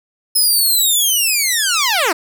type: linear sweep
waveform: 10% pulse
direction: down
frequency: 5170 to 293.7 Hz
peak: -5 dBFS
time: 0.35-2.13 s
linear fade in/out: 10 ms
effects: none